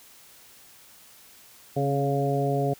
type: harmonic tone with a mistuned harmonic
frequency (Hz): 140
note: C#3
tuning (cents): +18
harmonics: 1 / 2 / 3 / 4 / 5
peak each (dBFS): -26 / -31 / -28 / -31 / -29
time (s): 1.76-2.74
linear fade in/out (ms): 10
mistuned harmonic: 2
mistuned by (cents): -33
effects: white hiss -52 dBFS RMS until 2.79 s